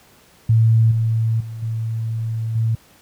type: tone with level steps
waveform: sine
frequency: 112.7 Hz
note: A2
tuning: 42 cents sharp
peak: -10 / -15 / -27 / -20 / -15 dBFS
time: 0.49-2.75 s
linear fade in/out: 5 ms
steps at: 0.91 / 1.4 / 1.62 / 2.55 s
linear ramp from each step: 5 ms
effects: pink hiss -51 dBFS RMS until 3.01 s + high-pass 60 Hz 12 dB/octave